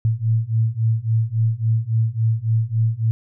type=beating tone pair; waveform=sine; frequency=110.6 / 114.2 Hz; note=A2 / A#2; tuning=+9 / -35 cents; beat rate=3.6 Hz; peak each=-20 / -19 dBFS; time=0.05-3.11 s; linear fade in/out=0 ms; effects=none